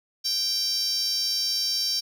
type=tone with high-pass filter; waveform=10% pulse; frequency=784 Hz; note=G5; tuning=in tune; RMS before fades=-26 dBFS; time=0.24-2.01 s; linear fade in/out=20 ms; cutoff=5200 Hz; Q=9.2; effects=none